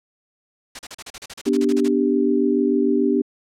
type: noise bursts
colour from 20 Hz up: white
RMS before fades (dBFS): -32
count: 15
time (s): 0.75-1.883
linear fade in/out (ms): 5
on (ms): 41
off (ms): 37
type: chord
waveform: sine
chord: G major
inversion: first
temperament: equal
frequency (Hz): 246.9 / 293.7 / 392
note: B3 / D4 / G4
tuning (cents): 0 / 0 / 0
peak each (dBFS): -20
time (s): 1.46-3.22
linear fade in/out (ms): 10
effects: low-pass 7000 Hz 12 dB/octave